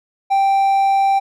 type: tone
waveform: triangle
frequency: 784 Hz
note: G5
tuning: in tune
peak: -10 dBFS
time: 0.3-1.2 s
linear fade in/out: 20 ms
effects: none